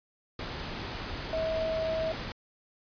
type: tone in noise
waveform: sine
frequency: 643 Hz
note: E5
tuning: 43 cents flat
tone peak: -28 dBFS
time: 1.33-2.12 s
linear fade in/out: 2 ms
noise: pink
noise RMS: -37 dBFS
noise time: 0.39-2.32 s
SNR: +6 dB
effects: resampled to 11025 Hz